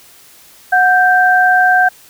sine tone pair together, 733.2 / 1568 Hz, F#5 / G6, -16 / 0 cents, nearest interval octave + minor second, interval 1316 cents, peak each -10 dBFS, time 0.72-1.89 s, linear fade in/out 10 ms, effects white hiss -43 dBFS RMS until 2.09 s

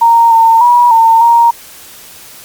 sine tone with pitch steps, 927 / 908 / 965 / 907 / 935 Hz, A#5 / A#5 / B5 / A#5 / A#5, -10 / -46 / -40 / -48 / +5 cents, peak -3 dBFS, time 0.01-1.51 s, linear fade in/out 10 ms, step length 300 ms, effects white hiss -34 dBFS RMS until 2.44 s + Opus 48 kbps

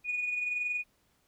sine tone with amplitude modulation, 2461 Hz, D#7, 20 cents flat, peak -27 dBFS, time 0.04-0.84 s, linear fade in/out 50 ms, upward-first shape sine, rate 21.2 Hz, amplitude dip 45%, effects tanh soft clip ceiling -24 dBFS + pink hiss -71 dBFS RMS until 1.27 s

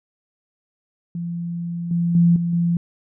sine tone with level steps, 171.1 Hz, F3, 35 cents flat, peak -24 / -17 / -11 / -19 / -16 dBFS, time 1.15-2.77 s, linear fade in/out 2 ms, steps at 1.91 / 2.15 / 2.36 / 2.53 s, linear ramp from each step 2 ms, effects none

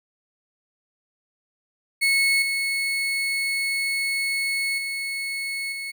35% pulse tone with level steps, 2197 Hz, C#7, 16 cents flat, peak -16 / -21 / -25 / -28 dBFS, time 2.01-5.92 s, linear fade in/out 20 ms, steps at 2.42 / 4.78 / 5.72 s, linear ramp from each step 2 ms, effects none

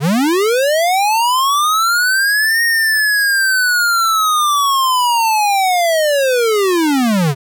square linear two-way sweep, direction up then down, 128.8 to 1864.7 to 128.8 Hz, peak -12 dBFS, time 0-7.35 s, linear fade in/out 50 ms, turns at 2.63 s, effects none

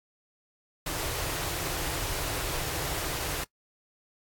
pink band-stop noise, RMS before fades -32 dBFS, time 0.86-3.44 s, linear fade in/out 5 ms, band 170 to 270 Hz, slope 96 dB/octave, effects noise-tail reverb RT60 0.1 s tail -23 dB re dry + AAC 64 kbps

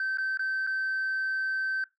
sine tone with dropouts, 1547 Hz, G6, 23 cents flat, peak -25 dBFS, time 0-1.84 s, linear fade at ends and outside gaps 2 ms, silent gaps 0.173-0.183 / 0.373-0.393 / 0.667-0.672 s, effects noise-tail reverb RT60 0.2 s tail -22 dB re dry + tanh soft clip ceiling -25 dBFS

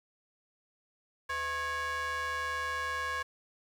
square ring-modulated tone, 288.9 Hz, D4, 28 cents flat, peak -30 dBFS, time 1.29-3.23 s, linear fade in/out 10 ms, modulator 1370 Hz, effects low-pass 9000 Hz 12 dB/octave + 10-bit

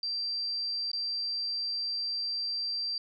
sine tone with dropouts, 4704 Hz, D8, 2 cents sharp, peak -30 dBFS, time 0.03-2.98 s, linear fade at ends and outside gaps 2 ms, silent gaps 0.916-0.932 s, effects none

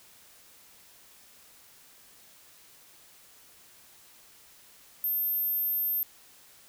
sine tone, 13290 Hz, G#9, in tune, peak -26 dBFS, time 5.04-6.03 s, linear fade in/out 0 ms, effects white hiss -56 dBFS RMS until 6.68 s

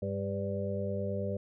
harmonic tone with a mistuned harmonic, 99.5 Hz, G2, 26 cents sharp, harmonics 1 / 2 / 4 / 5 / 6, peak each -36 / -37 / -40 / -38 / -38 dBFS, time 0.02-1.37 s, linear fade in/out 5 ms, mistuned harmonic 6, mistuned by -30 cents, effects none

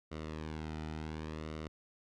sawtooth tone with flanger, 78 Hz, D#2, 5 cents sharp, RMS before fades -42 dBFS, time 0.11-1.68 s, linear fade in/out 10 ms, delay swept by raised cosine 1.2 to 1.83 ms, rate 0.69 Hz, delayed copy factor -0.65, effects low-pass 5000 Hz 12 dB/octave

